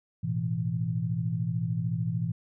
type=chord; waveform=sine; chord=A suspended second; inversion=none; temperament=equal with one note detuned; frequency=110 / 123.47 / 166.15 Hz; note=A2 / B2 / E3; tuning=0 / 0 / +14 cents; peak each=-32 / -31 / -30 dBFS; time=0.23-2.32 s; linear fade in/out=10 ms; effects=none